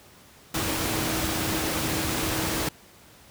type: tone in noise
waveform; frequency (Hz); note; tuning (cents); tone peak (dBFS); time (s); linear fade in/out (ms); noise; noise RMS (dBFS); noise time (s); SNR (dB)
sine; 319.4; D#4; +45; -33; 0.54-2.69; 5; pink; -27; 0.54-2.69; -9
effects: pink hiss -52 dBFS RMS until 3.3 s + high-pass 60 Hz 12 dB/octave